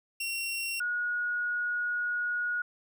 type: tone pair in turn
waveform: sawtooth / sine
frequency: 2736 / 1449.3 Hz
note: F7 / F#6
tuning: -36 / -36 cents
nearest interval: major seventh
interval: 1100 cents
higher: first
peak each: -28 dBFS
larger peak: neither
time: 0.2-0.8 / 0.8-2.62 s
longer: second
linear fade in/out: 5 ms
effects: none